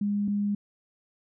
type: tone pair in turn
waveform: sine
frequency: 204.3 / 204.3 Hz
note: G#3 / G#3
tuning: -28 / -28 cents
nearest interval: unison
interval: 0 cents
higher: neither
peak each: -24 dBFS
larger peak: neither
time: 0.01-0.28 / 0.28-0.55 s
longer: neither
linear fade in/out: 5 ms
effects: none